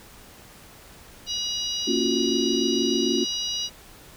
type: harmonic tone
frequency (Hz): 965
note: B5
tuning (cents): -40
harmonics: 3 / 4 / 5 / 6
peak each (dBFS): -30 / -31 / -32 / -33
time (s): 1.26-3.7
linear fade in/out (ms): 50
type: chord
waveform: sine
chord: Gb major seventh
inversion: first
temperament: equal with one note detuned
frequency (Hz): 233.1 / 277.2 / 343.4 / 370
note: Bb3 / Db4 / F4 / Gb4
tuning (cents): 0 / 0 / -29 / 0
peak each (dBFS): -27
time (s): 1.87-3.25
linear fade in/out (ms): 10
effects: pink hiss -48 dBFS RMS until 4.16 s